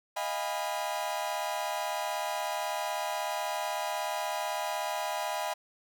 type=chord; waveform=40% pulse; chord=F half-diminished seventh; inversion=third; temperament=equal with one note detuned; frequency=622.3 / 698.5 / 815.9 / 987.8 Hz; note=Eb5 / F5 / Ab5 / Cb6; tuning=0 / 0 / -31 / 0 cents; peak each=-36 / -37 / -35 / -36 dBFS; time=0.16-5.54 s; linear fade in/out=10 ms; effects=none